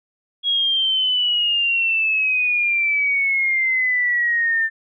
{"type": "exponential sweep", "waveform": "sine", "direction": "down", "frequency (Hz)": [3322, 1787], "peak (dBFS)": -16, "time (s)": [0.43, 4.7], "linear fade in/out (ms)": 50, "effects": []}